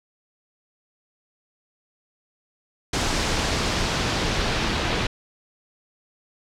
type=noise with low-pass filter sweep; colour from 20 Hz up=pink; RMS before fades=-24 dBFS; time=2.93-5.07 s; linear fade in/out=5 ms; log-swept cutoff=6500 to 3900 Hz; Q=1.1; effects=none